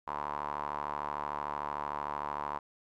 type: tone with band-pass filter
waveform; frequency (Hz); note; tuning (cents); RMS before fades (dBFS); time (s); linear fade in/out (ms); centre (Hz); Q
sawtooth; 73.3; D2; -3; -37; 0.07-2.59; 10; 990; 5.7
effects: none